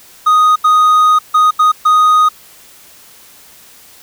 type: tone bursts at uneven times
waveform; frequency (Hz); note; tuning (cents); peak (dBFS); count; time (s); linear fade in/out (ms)
triangle; 1244.5; D#6; 0; -4; 5; 0.26-0.56 / 0.64-1.19 / 1.34-1.51 / 1.59-1.72 / 1.85-2.29; 10
effects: white hiss -41 dBFS RMS until 4.02 s